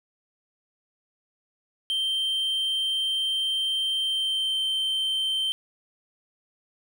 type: tone with pitch glide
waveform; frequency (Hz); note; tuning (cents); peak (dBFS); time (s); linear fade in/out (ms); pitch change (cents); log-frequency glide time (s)
triangle; 3136 to 3116; G7 to G7; 0 to -11; -22; 1.9-5.52; 0; -11; 4-4.58
effects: none